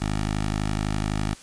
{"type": "tone with notch filter", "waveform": "10% pulse", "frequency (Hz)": 51.91, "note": "G#1", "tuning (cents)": 0, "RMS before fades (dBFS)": -26, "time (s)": [0, 1.35], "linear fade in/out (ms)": 20, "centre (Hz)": 440, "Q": 1.6, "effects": ["white hiss -47 dBFS RMS until 1.42 s", "resampled to 22050 Hz"]}